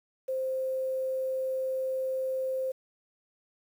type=tone with quantisation; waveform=sine; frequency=523.3 Hz; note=C5; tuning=in tune; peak=-28 dBFS; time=0.28-2.72 s; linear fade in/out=10 ms; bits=9; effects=none